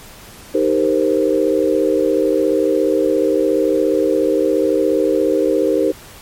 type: chord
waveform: sine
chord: C minor seventh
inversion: first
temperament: equal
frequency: 311.1 / 392 / 466.2 / 523.3 Hz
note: Eb4 / G4 / Bb4 / C5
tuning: 0 / 0 / 0 / 0 cents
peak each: -18 dBFS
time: 0.54-5.92 s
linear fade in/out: 10 ms
effects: pink hiss -39 dBFS RMS until 6.21 s + MP3 64 kbps